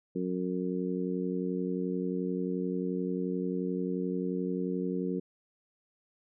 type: harmonic tone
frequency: 91.4 Hz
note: F#2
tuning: 21 cents flat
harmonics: 2 / 3 / 4 / 5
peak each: -33 / -35 / -36 / -37 dBFS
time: 0.15-5.2 s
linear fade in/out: 10 ms
effects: none